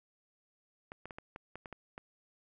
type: clicks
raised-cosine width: 0.5 ms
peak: -29 dBFS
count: 9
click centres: 0.919 / 1.056 / 1.108 / 1.185 / 1.361 / 1.556 / 1.658 / 1.727 / 1.979 s
effects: none